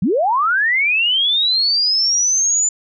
sine linear sweep, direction up, 146.83 to 7090 Hz, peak -13 dBFS, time 0.02-2.69 s, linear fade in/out 5 ms, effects none

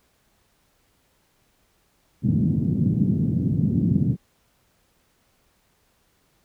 pink band-pass noise, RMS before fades -21 dBFS, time 2.22-4.17 s, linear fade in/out 50 ms, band 120 to 230 Hz, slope 24 dB/octave, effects pink hiss -65 dBFS RMS until 6.44 s

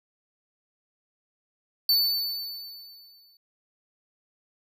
square tone with exponential decay, 4504 Hz, C#8, 27 cents sharp, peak -18 dBFS, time 1.89-3.37 s, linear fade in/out 2 ms, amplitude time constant 320 ms, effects none

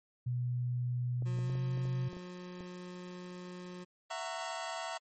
sine tone with pitch glide, 123.2 to 129.4 Hz, B2 to C3, -4 to -19 cents, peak -31 dBFS, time 0.26-2.09 s, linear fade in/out 10 ms, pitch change +85 cents, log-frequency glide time 1.42-1.49 s
clicks, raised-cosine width 2 ms, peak -34 dBFS, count 9, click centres 1.223 / 1.389 / 1.498 / 1.554 / 1.775 / 1.854 / 2.131 / 2.168 / 2.607 s
25% pulse tone, 180 Hz, F#3, 47 cents flat, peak -40 dBFS, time 1.25-3.85 s, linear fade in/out 20 ms
sawtooth chord, F# dominant seventh, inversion third, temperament just, 666 / 740 / 925 / 1110 Hz, E5 / F#5 / A#5 / C#6, +18 / 0 / -14 / +2 cents, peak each -37 / -40 / -39 / -42 dBFS, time 4.1-4.98 s, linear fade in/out 10 ms
effects MP3 32 kbps

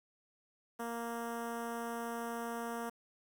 10% pulse tone with notch filter, 233.1 Hz, A#3, in tune, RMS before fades -40 dBFS, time 0.79-2.9 s, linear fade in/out 10 ms, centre 4000 Hz, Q 0.71, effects 10-bit

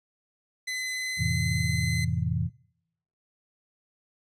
sawtooth tone with pitch glide, 2026 to 2044 Hz, B6 to C7, +44 to -41 cents, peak -26 dBFS, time 0.67-2.05 s, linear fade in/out 10 ms, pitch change +15 cents, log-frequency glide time 0.93-1.36 s
sine chord, F major seventh, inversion none, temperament equal, 87.31 / 110 / 130.81 / 164.81 Hz, F2 / A2 / C3 / E3, 0 / 0 / 0 / 0 cents, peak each -30 dBFS, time 1.17-2.5 s, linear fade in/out 50 ms
effects noise-tail reverb RT60 0.8 s tail -24 dB re dry + low-pass 10000 Hz 12 dB/octave

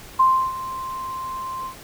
sine tone with ADSR envelope, 1046.5 Hz, C6, in tune, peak -11 dBFS, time 0.19-1.75 s, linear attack 11 ms, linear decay 320 ms, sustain -16 dB, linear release 91 ms, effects pink hiss -42 dBFS RMS until 1.83 s

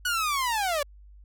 sawtooth linear sweep, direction down, 1485 to 554.4 Hz, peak -21 dBFS, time 0.05-0.83 s, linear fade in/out 5 ms, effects added 50 Hz sine -47 dBFS peak until 1.24 s

